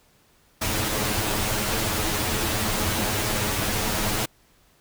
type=noise with comb filter; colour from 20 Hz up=pink; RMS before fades=-25 dBFS; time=0.61-4.26 s; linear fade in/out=10 ms; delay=9.4 ms; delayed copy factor=+1; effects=pink hiss -60 dBFS RMS until 4.8 s